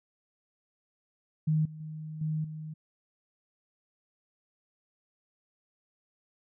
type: tone with level steps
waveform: sine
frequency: 155.56 Hz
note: D#3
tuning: in tune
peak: -23 / -41 / -37 / -28 / -37 dBFS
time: 1.47-2.74 s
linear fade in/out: 10 ms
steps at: 1.65 / 1.8 / 2.21 / 2.44 s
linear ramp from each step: 5 ms
effects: none